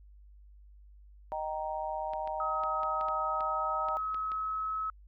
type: chord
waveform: sine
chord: Eb major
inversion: none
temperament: just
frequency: 622.3 / 777.8 / 933.4 Hz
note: Eb5 / G5 / Bb5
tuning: 0 / -14 / +2 cents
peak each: -37 dBFS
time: 1.32-3.97 s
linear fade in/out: 0 ms
type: clicks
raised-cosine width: 0.3 ms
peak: -31 dBFS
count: 10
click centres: 2.135 / 2.275 / 2.636 / 2.833 / 3.011 / 3.085 / 3.407 / 3.886 / 4.145 / 4.318 s
type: tone with pitch glide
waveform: sine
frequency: 1271 to 1288.7 Hz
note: D#6 to E6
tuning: +36 to -40 cents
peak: -31 dBFS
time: 2.4-4.9 s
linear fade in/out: 2 ms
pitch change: +24 cents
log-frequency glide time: 3.26-4.77 s
effects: added 50 Hz sine -52 dBFS peak until 5.07 s